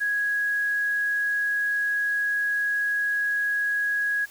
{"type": "tone", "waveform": "sine", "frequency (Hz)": 1661.2, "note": "G#6", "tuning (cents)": 0, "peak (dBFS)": -22, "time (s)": [0, 4.26], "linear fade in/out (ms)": 20, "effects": ["white hiss -49 dBFS RMS until 4.3 s"]}